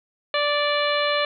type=harmonic tone; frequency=585 Hz; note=D5; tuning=7 cents flat; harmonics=1 / 2 / 3 / 4 / 5 / 6 / 7; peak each=-23 / -26 / -28 / -29 / -30 / -31 / -31 dBFS; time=0.34-1.25 s; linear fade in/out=2 ms; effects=none